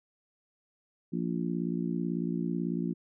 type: harmonic tone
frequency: 58.1 Hz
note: A#1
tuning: 5 cents flat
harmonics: 3 / 4 / 5 / 6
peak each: -32 / -34 / -36 / -38 dBFS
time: 1.12-2.94 s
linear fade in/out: 20 ms
effects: none